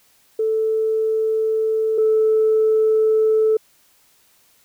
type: tone pair in turn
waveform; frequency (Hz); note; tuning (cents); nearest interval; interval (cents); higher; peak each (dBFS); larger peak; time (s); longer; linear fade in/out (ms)
sine; 440 / 437.2; A4 / A4; 0 / -11; unison; 11; first; -16 / -12; second; 0.39-1.98 / 1.98-3.57; neither; 5
effects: tanh soft clip ceiling -9 dBFS + white hiss -57 dBFS RMS until 4.64 s